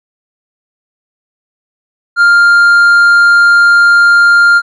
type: tone with hard clipping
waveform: sine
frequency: 1400 Hz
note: F6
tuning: 4 cents sharp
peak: -4 dBFS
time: 2.16-4.62 s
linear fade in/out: 50 ms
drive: 3 dB
effects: resampled to 24000 Hz